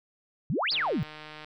sine exponential two-way sweep, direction up then down, 120 to 5274 to 120 Hz, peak -25 dBFS, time 0.5-1.03 s, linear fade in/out 0 ms, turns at 0.72 s
click train, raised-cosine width 0.3 ms, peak -27 dBFS, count 112, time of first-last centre 0.72-1.445 s, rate 153 Hz
effects none

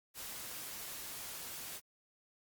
white noise, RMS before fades -45 dBFS, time 0.14-1.81 s, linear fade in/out 50 ms, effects Opus 48 kbps

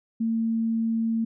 sine tone, 226.3 Hz, A3, 49 cents sharp, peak -22 dBFS, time 0.2-1.25 s, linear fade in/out 10 ms, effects none

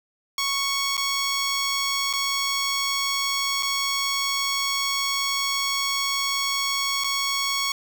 10% pulse tone with dropouts, 1108.7 Hz, C#6, in tune, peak -14 dBFS, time 0.38-7.72 s, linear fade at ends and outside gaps 2 ms, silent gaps 0.969-0.977 / 2.129-2.135 / 3.626-3.63 / 7.038-7.043 s, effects 7-bit

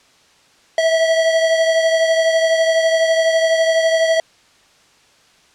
square beating tone pair, 650 / 662 Hz, E5 / E5, -24 / +7 cents, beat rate 12 Hz, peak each -14 / -22 dBFS, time 0.78-4.2 s, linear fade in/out 2 ms, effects white hiss -52 dBFS RMS until 5.54 s + low-pass 6000 Hz 12 dB/octave

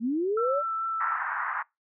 sine linear sweep, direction up, 214.9 to 601 Hz, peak -24 dBFS, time 0-0.63 s, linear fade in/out 50 ms
sine tone with vibrato, 1331 Hz, E6, 16 cents sharp, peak -27 dBFS, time 0.37-1.16 s, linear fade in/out 5 ms, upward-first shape triangle, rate 4.6 Hz, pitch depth 13 cents each way
white band-pass noise, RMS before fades -31 dBFS, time 1-1.63 s, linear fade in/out 10 ms, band 870 to 1700 Hz, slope 48 dB/octave
effects noise-tail reverb RT60 0.2 s tail -24 dB re dry

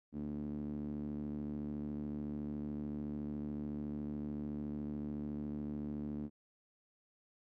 sawtooth tone with band-pass filter, 73.8 Hz, D2, 9 cents sharp, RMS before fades -41 dBFS, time 0.12-6.3 s, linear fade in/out 50 ms, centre 250 Hz, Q 4.6, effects none

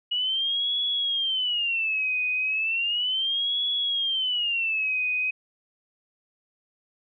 sine tone with vibrato, 2900 Hz, F#7, 35 cents flat, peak -23 dBFS, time 0.11-5.31 s, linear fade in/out 10 ms, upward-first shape sine, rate 0.35 Hz, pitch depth 260 cents each way, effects none

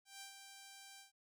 5% pulse tone with ADSR envelope, 786 Hz, G5, 4 cents sharp, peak -37 dBFS, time 0.05-1.12 s, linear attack 160 ms, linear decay 110 ms, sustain -6 dB, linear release 130 ms, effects none

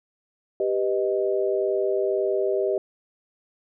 sine chord, G augmented, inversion none, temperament equal, 392 / 493.9 / 622.3 Hz, G4 / B4 / D#5, 0 / 0 / 0 cents, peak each -23 / -28 / -26 dBFS, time 0.6-2.78 s, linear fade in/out 2 ms, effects none

